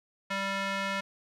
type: tone with band-pass filter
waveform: square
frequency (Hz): 195.8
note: G3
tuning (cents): -2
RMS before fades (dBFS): -32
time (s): 0.3-1.01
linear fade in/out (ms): 10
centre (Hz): 1900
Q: 1
effects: none